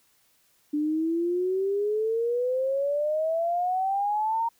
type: exponential sweep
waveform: sine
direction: up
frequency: 293.7 to 932.3 Hz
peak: -23 dBFS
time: 0.73-4.49 s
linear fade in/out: 10 ms
effects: white hiss -65 dBFS RMS until 4.59 s